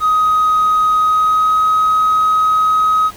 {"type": "tone with pitch glide", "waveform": "triangle", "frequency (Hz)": [1256, 1265.5], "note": ["D#6", "D#6"], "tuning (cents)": [16, 29], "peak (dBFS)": -7, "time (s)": [0, 3.11], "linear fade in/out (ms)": 50, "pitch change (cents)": 13, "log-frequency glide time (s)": [1, 1.61], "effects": ["tanh soft clip ceiling -6 dBFS", "pink hiss -38 dBFS RMS until 3.16 s"]}